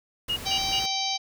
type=noise; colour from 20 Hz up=pink; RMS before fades=-38 dBFS; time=0.28-0.86 s; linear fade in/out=5 ms
type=tone bursts; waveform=sine; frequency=2867 Hz; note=F7; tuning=45 cents sharp; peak=-24 dBFS; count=3; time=0.29-0.798 s; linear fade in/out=10 ms; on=76 ms; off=140 ms
type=harmonic tone; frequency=777 Hz; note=G5; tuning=16 cents flat; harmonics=1 / 3 / 4 / 5 / 6 / 7 / 8; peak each=-31 / -36 / -33 / -31 / -32 / -36 / -36 dBFS; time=0.45-1.18 s; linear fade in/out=20 ms
effects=none